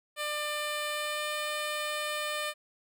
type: tone with pitch glide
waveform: 10% pulse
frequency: 597 to 600.8 Hz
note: D5 to D5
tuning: +28 to +39 cents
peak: -23 dBFS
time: 0.16-2.54 s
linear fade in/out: 50 ms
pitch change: +11 cents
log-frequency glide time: 0.87-1.35 s
effects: none